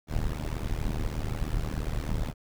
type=noise with amplitude modulation; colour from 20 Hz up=brown; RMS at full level=-26 dBFS; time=0.07-2.34 s; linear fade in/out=50 ms; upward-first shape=sine; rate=76.8 Hz; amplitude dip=100%; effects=none